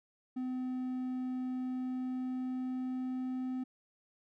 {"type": "tone with pitch glide", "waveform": "triangle", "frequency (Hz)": [254.8, 256.4], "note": ["C4", "C4"], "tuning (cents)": [-46, -35], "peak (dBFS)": -32, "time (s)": [0.36, 3.64], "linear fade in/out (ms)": 10, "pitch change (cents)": 11, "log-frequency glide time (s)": [1.49, 3.49], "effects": []}